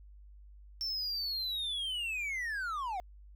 triangle linear sweep, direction down, 5430 to 698 Hz, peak -32 dBFS, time 0.81-3 s, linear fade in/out 0 ms, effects added 50 Hz sine -51 dBFS peak until 3.35 s

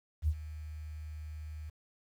sine tone with ADSR envelope, 77 Hz, D#2, 17 cents flat, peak -24 dBFS, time 0.22-1.7 s, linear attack 60 ms, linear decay 58 ms, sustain -16 dB, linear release 10 ms, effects 10-bit

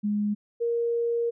sine tone pair in turn, 207.7 / 468.7 Hz, G#3 / A#4, 0 / +9 cents, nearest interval octave + major second, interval 1409 cents, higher second, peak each -23 dBFS, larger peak neither, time 0.03-0.35 / 0.6-1.31 s, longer second, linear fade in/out 20 ms, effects none

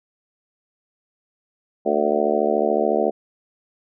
harmonic tone with a mistuned harmonic, 73.9 Hz, D2, 11 cents sharp, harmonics 3 / 4 / 5 / 6 / 7 / 8 / 9 / 10, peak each -27 / -29 / -24 / -23 / -28 / -24 / -24 / -27 dBFS, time 1.85-3.11 s, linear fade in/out 20 ms, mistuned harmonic 10, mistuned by +25 cents, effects none

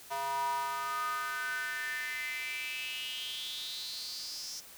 square tone with high-pass filter sweep, 137.3 Hz, C#3, 16 cents flat, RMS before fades -37 dBFS, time 0.1-4.61 s, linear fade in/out 20 ms, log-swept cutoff 820 to 5600 Hz, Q 7, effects white hiss -52 dBFS RMS until 4.77 s

